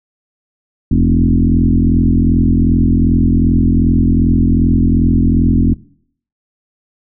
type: tone with frequency modulation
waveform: sine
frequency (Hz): 153.8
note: D#3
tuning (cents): -20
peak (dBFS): -8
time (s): 0.91-5.74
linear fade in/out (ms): 5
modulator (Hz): 42.6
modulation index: 3.2
effects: noise-tail reverb RT60 0.6 s tail -20 dB re dry